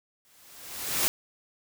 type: noise with exponential growth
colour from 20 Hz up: white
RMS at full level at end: -23 dBFS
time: 0.25-1.08 s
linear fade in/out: 0 ms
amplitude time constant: 180 ms
effects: none